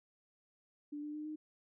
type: tone with pitch steps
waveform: sine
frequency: 293.7 / 298.1 / 302.7 / 307.2 Hz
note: D4 / D4 / D#4 / D#4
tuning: 0 / +26 / -48 / -22 cents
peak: -40 dBFS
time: 0.92-1.36 s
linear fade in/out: 10 ms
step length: 110 ms
effects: none